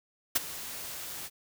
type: noise with ADSR envelope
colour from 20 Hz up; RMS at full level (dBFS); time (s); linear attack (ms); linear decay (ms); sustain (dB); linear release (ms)
white; -23; 0.35-1.3; 12; 21; -17; 44
effects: none